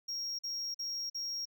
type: tone bursts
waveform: triangle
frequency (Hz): 5588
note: F8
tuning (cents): 0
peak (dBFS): -34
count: 4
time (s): 0.08-1.455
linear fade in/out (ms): 10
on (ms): 310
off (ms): 45
effects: none